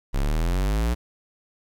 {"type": "exponential sweep", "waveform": "square", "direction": "up", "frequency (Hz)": [32.87, 61.4], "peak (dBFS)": -21, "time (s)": [0.13, 0.95], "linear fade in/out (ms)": 20, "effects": ["9-bit"]}